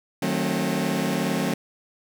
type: chord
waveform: sawtooth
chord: D# diminished seventh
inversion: none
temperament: just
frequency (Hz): 155.56 / 186.68 / 224 / 268.8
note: D#3 / F#3 / A3 / C4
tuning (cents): 0 / +16 / +31 / +47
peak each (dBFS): -26 / -23 / -24 / -24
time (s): 0.22-1.54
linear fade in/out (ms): 5
effects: none